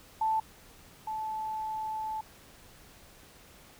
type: tone pair in turn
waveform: sine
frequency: 880 / 871.4 Hz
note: A5 / A5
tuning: 0 / -17 cents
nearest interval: unison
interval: 17 cents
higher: first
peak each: -25 / -32 dBFS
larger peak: first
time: 0.21-0.4 / 1.07-2.21 s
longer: second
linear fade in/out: 5 ms
effects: pink hiss -55 dBFS RMS until 3.79 s